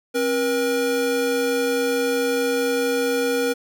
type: tone pair together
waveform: square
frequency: 268.9 / 479.1 Hz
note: C4 / A#4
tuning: +47 / +47 cents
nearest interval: minor seventh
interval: 1000 cents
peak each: -26 / -21 dBFS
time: 0.14-3.54 s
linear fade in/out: 20 ms
effects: none